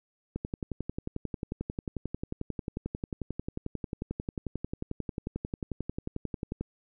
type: click train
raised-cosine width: 3 ms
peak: -20 dBFS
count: 71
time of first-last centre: 0.36-6.61 s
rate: 11.2 Hz
effects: none